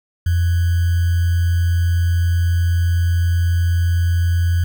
sine tone with sample-and-hold, 86 Hz, F2, 26 cents flat, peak -13 dBFS, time 0.26-4.64 s, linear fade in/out 5 ms, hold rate 1575 Hz, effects none

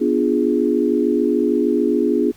sine chord, B diminished seventh, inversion none, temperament equal with one note detuned, 246.9 / 293.7 / 347 / 415.3 Hz, B3 / D4 / F4 / Ab4, 0 / 0 / -11 / 0 cents, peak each -20 dBFS, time 0-2.32 s, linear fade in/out 20 ms, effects pink hiss -50 dBFS RMS until 2.36 s

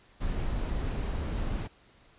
brown noise, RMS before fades -31 dBFS, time 0.2-1.68 s, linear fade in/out 20 ms, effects pink hiss -60 dBFS RMS until 2.18 s + resampled to 8000 Hz

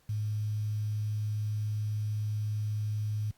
sine tone with quantisation, 106.3 Hz, G#2, 41 cents sharp, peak -29 dBFS, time 0.09-3.31 s, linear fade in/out 5 ms, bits 9, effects pink hiss -67 dBFS RMS until 3.37 s + Opus 48 kbps

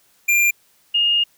square / sine tone pair in turn, 2390 / 2842 Hz, D7 / F7, +30 / +30 cents, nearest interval minor third, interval 300 cents, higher second, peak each -14 dBFS, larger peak neither, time 0.28-0.51 / 0.94-1.24 s, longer second, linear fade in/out 10 ms, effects white hiss -58 dBFS RMS until 1.37 s

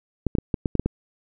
clicks, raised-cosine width 3 ms, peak -9 dBFS, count 8, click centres 0.267 / 0.352 / 0.385 / 0.542 / 0.658 / 0.753 / 0.796 / 0.86 s, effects none

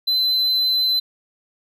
triangle tone, 4047 Hz, B7, 42 cents sharp, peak -15 dBFS, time 0.07-1 s, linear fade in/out 10 ms, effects none

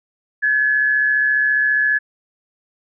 sine tone pair together, 1568 / 1702.7 Hz, G6 / G#6, 0 / +43 cents, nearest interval minor second, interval 143 cents, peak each -24 / -14 dBFS, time 0.42-1.99 s, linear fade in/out 20 ms, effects none

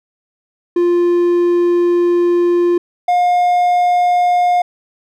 triangle tone pair in turn, 349.2 / 712.7 Hz, F4 / F5, 0 / +35 cents, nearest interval octave, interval 1235 cents, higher second, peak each -8 dBFS, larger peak neither, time 0.76-2.78 / 3.08-4.62 s, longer first, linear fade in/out 5 ms, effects none

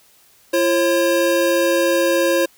square tone pair together, 340.7 / 540.2 Hz, F4 / C#5, -43 / -45 cents, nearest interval minor sixth, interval 798 cents, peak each -19 / -17 dBFS, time 0.53-2.46 s, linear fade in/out 10 ms, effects white hiss -53 dBFS RMS until 2.57 s

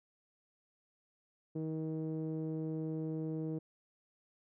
sawtooth tone with low-pass filter, 158.2 Hz, D#3, 29 cents sharp, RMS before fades -38 dBFS, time 1.55-3.59 s, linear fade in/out 10 ms, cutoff 400 Hz, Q 3.5, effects none

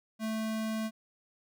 square tone, 220 Hz, A3, in tune, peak -32 dBFS, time 0.19-0.91 s, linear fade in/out 50 ms, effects none

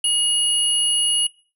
sine tone pair together, 2891 / 10225 Hz, F#7 / D#9, -41 / +46 cents, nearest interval octave + minor seventh, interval 2187 cents, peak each -17 dBFS, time 0.04-1.27 s, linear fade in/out 5 ms, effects noise-tail reverb RT60 0.4 s tail -22 dB re dry + tanh soft clip ceiling -13 dBFS

